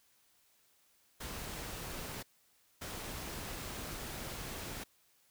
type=noise bursts at uneven times; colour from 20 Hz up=pink; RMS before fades=-43 dBFS; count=2; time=1.2-2.23 / 2.81-4.84 s; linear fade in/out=10 ms; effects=white hiss -70 dBFS RMS until 5.3 s